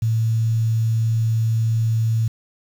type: tone with quantisation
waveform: sine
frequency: 112.7 Hz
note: A2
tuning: 42 cents sharp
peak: -16 dBFS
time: 0.02-2.28 s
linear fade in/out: 5 ms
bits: 7
effects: none